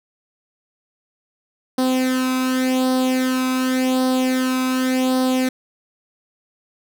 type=tone with flanger; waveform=sawtooth; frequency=257.5 Hz; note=C4; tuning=28 cents flat; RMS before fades=-19 dBFS; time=1.78-5.49 s; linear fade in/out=5 ms; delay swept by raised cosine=0.21 to 0.81 ms; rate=0.88 Hz; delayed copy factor=+0.7; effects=none